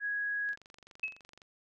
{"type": "tone", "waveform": "sine", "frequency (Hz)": 1661.2, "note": "G#6", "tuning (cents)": 0, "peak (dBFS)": -31, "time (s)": [0, 0.56], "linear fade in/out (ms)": 50}
{"type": "click train", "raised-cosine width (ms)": 0.2, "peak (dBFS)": -36, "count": 23, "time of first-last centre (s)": [0.49, 1.418], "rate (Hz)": 23.7}
{"type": "tone with exponential decay", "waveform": "sine", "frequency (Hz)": 2579, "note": "E7", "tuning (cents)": -39, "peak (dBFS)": -28, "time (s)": [1.03, 1.21], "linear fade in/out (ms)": 5, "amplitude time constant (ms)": 39}
{"effects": []}